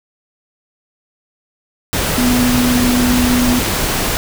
sine tone in noise, 246.9 Hz, B3, in tune, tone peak -12 dBFS, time 2.18-3.59 s, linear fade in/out 0 ms, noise pink, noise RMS -17 dBFS, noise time 1.93-4.17 s, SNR +2 dB, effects none

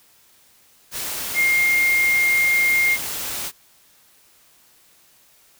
sine tone in noise, 2125 Hz, C7, 26 cents sharp, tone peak -15 dBFS, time 1.34-2.98 s, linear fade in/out 50 ms, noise white, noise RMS -28 dBFS, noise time 0.91-3.52 s, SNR +10 dB, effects white hiss -55 dBFS RMS until 5.59 s

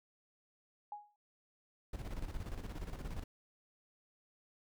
sine tone with exponential decay, 830 Hz, G#5, 1 cent flat, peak -39 dBFS, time 0.92-1.16 s, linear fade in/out 2 ms, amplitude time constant 51 ms
brown noise with tremolo, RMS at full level -40 dBFS, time 1.93-3.24 s, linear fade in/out 5 ms, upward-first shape square, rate 17 Hz, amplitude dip 60%
effects none

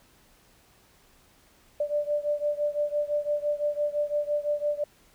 sine beating tone pair, 587.3 / 593.2 Hz, D5 / D5, 0 / +17 cents, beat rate 5.9 Hz, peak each -27 / -29 dBFS, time 1.8-4.84 s, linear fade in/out 5 ms, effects pink hiss -60 dBFS RMS until 5.14 s

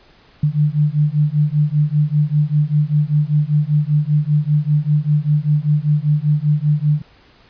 sine beating tone pair, 146.83 / 151.93 Hz, D3 / D#3, 0 / -41 cents, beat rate 5.1 Hz, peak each -16 dBFS, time 0.43-7.02 s, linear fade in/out 5 ms, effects pink hiss -50 dBFS RMS until 7.49 s + resampled to 11025 Hz

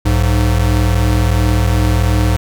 square tone pair together, 61.1 / 102.76 Hz, B1 / G#2, -18 / -18 cents, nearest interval major sixth, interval 900 cents, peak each -14 dBFS, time 0.05-2.37 s, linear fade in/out 10 ms, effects none

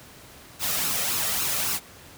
white noise with flanger, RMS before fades -26 dBFS, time 0.59-1.8 s, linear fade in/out 50 ms, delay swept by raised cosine 0.74 to 1.63 ms, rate 3.6 Hz, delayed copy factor +0.5, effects pink hiss -47 dBFS RMS until 2.17 s + high-pass 60 Hz 12 dB/octave

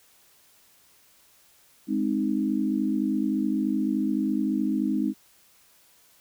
sine chord, Ab major, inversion none, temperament equal, 207.7 / 261.6 / 311.1 Hz, Ab3 / C4 / Eb4, 0 / 0 / 0 cents, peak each -27 dBFS, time 1.87-5.14 s, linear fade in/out 50 ms, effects white hiss -59 dBFS RMS until 6.2 s

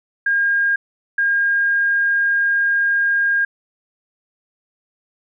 sine tone bursts at uneven times, 1617 Hz, G#6, 47 cents flat, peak -14 dBFS, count 2, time 0.26-0.76 / 1.18-3.45 s, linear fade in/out 5 ms, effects none

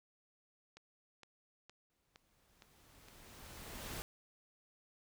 click train, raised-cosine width 0.2 ms, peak -38 dBFS, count 6, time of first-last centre 0.77-3.085 s, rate 2.16 Hz
pink noise with exponential growth, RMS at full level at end -43 dBFS, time 1.9-4.02 s, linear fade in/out 0 ms, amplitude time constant 460 ms
effects none

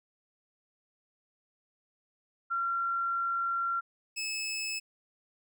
sine / 20% pulse tone pair in turn, 1371 / 2599 Hz, F6 / E7, -32 / -25 cents, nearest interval major seventh, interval 1107 cents, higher second, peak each -28 dBFS, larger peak neither, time 2.5-3.81 / 4.16-4.8 s, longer first, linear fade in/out 20 ms, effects none

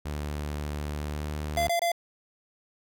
sawtooth tone with pitch glide, 74 to 75.34 Hz, D2 to D2, +14 to +45 cents, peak -27 dBFS, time 0.05-1.69 s, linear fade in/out 10 ms, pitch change +31 cents, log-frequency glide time 0.86-1.49 s
square tone bursts, 686 Hz, F5, 31 cents flat, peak -24 dBFS, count 3, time 1.57-1.918 s, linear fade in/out 2 ms, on 100 ms, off 24 ms
effects none

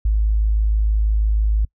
sine tone, 53.1 Hz, G#1, 39 cents sharp, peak -14 dBFS, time 0.05-1.65 s, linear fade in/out 5 ms, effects noise-tail reverb RT60 0.1 s tail -26 dB re dry

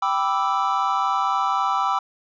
triangle chord, E minor seventh, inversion first, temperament equal, 784 / 987.8 / 1174.7 / 1318.5 Hz, G5 / B5 / D6 / E6, 0 / 0 / 0 / 0 cents, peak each -23 dBFS, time 0.02-1.99 s, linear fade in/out 5 ms, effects resampled to 16000 Hz

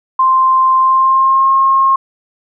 sine tone with pitch glide, 1046.5 to 1074.7 Hz, C6 to C6, 0 to +46 cents, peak -7 dBFS, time 0.19-1.96 s, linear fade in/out 5 ms, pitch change +46 cents, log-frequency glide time 0.8-1.51 s, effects none

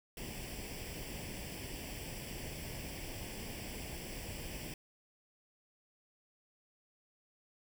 pink noise with comb filter, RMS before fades -44 dBFS, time 0.17-4.74 s, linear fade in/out 2 ms, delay 0.38 ms, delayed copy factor +0.75, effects none

